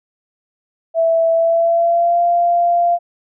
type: tone with pitch glide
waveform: sine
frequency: 659.3 to 692.9 Hz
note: E5 to F5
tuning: 0 to -14 cents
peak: -11 dBFS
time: 0.94-2.99 s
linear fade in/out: 50 ms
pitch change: +86 cents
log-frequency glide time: 1.32-2.21 s
effects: none